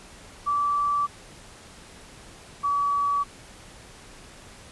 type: tone pair in turn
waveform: sine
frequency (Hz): 1159 / 1141.7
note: D6 / D6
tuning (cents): -23 / -49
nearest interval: unison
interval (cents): 26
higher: first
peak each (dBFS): -21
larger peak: neither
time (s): 0.46-1.07 / 2.63-3.24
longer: neither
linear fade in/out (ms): 20
effects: pink hiss -47 dBFS RMS until 4.71 s + resampled to 24000 Hz